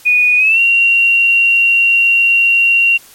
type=tone with pitch glide; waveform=sine; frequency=2468 to 2754 Hz; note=D#7 to F7; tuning=-15 to -25 cents; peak=-7 dBFS; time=0.05-2.98 s; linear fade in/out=20 ms; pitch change=+190 cents; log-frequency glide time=0.37-0.6 s; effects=white hiss -41 dBFS RMS until 3.14 s + MP3 64 kbps